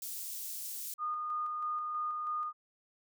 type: high-pass noise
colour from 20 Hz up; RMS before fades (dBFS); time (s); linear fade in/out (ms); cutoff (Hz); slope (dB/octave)
white; -41; 0.02-0.94; 2; 6100; 12
type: tone with tremolo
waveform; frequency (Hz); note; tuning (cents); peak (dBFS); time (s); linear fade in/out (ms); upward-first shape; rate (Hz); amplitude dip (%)
sine; 1225; D#6; -27; -32; 0.98-2.53; 50; square; 3.1; 25
effects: none